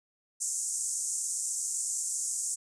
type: band-pass noise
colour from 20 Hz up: pink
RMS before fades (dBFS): -33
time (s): 0.4-2.56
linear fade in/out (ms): 20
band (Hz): 6600 to 9000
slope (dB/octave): 48
effects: none